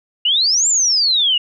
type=exponential two-way sweep; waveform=sine; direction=up then down; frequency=2816 to 7490 to 2816 Hz; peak=-12 dBFS; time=0.25-1.38 s; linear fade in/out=5 ms; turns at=0.68 s; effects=none